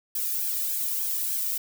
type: noise with flanger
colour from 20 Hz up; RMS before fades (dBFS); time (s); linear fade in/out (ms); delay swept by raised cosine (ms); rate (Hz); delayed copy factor
violet; -28; 0.15-1.58; 5; 1.2 to 1.71; 3.4; +0.9
effects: none